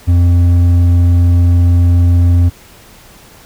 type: tone with hard clipping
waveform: sine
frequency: 87.31 Hz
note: F2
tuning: in tune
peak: -7 dBFS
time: 0.07-2.5 s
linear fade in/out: 20 ms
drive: 5 dB
effects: pink hiss -40 dBFS RMS until 3.45 s